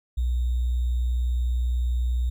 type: tone with sample-and-hold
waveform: sine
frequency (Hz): 61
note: B1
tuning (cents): -21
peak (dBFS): -21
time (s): 0.17-2.3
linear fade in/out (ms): 10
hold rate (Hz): 3675
effects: none